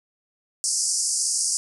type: band-pass noise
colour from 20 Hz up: white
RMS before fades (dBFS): -24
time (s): 0.64-1.57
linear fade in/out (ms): 0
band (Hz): 4800 to 10000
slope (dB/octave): 96
effects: none

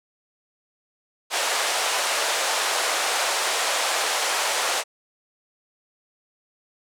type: band-pass noise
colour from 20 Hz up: pink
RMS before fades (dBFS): -24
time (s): 1.3-4.84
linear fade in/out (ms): 50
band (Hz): 540 to 9900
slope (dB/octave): 24
effects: none

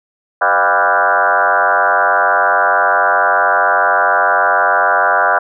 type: tone with frequency modulation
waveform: sine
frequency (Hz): 1082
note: C#6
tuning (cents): -42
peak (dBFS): -9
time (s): 0.41-5.39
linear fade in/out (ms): 10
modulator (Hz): 93.4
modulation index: 5.3
effects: none

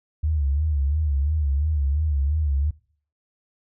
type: tone with vibrato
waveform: sine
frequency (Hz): 73.3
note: D2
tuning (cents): -3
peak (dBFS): -19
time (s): 0.23-2.71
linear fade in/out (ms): 10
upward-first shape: sine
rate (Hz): 2.9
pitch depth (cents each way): 120
effects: noise-tail reverb RT60 0.5 s tail -22 dB re dry

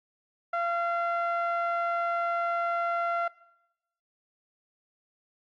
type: tone with low-pass filter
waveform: sawtooth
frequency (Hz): 686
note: F5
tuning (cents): -31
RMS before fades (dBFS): -29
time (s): 0.53-3.28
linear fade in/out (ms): 5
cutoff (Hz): 1500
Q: 2.4
effects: noise-tail reverb RT60 0.9 s tail -21 dB re dry + AAC 64 kbps

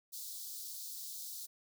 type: high-pass noise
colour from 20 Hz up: white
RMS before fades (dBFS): -45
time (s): 0.12-1.47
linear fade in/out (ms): 20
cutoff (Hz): 3800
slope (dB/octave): 48
effects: none

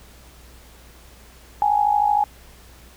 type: tone with amplitude modulation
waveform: sine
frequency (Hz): 830.6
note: G#5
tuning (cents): 0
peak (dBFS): -12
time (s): 1.62-2.24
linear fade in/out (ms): 0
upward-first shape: sine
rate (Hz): 53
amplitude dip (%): 75
effects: added 60 Hz sine -47 dBFS peak until 2.96 s + pink hiss -49 dBFS RMS until 2.96 s

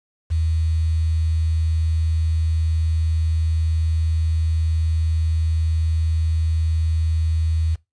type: tone with quantisation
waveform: sine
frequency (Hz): 80.5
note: E2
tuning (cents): -41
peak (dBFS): -17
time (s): 0.3-7.76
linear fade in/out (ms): 20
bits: 7
effects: noise-tail reverb RT60 0.2 s tail -21 dB re dry + resampled to 22050 Hz

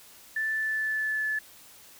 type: tone with pitch glide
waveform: sine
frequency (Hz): 1760 to 1730.8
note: A6 to A6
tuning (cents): 0 to -29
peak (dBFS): -26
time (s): 0.36-1.39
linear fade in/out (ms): 5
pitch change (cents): -29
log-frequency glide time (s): 0.51-1.26
effects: white hiss -52 dBFS RMS until 1.99 s

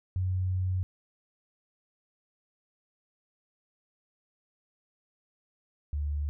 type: tone pair in turn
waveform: sine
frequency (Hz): 92.5 / 73.18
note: F#2 / D2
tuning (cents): 0 / -6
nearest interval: major third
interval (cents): 406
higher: first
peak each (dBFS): -26 / -28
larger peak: first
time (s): 0.16-0.83 / 5.93-6.29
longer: first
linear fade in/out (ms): 0
effects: none

